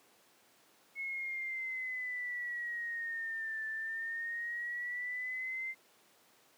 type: exponential two-way sweep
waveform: sine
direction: down then up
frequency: 2188 to 1760 to 2091 Hz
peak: -36 dBFS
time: 0.95-5.75 s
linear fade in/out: 50 ms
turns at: 3.66 s
effects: pink hiss -65 dBFS RMS until 6.57 s + high-pass 300 Hz 12 dB/octave